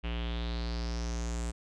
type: tone with low-pass filter sweep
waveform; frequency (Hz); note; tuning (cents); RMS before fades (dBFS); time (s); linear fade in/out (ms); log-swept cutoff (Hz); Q
square; 58.27; A#1; 0; -34; 0.03-1.52; 20; 2800 to 8100; 4.8
effects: none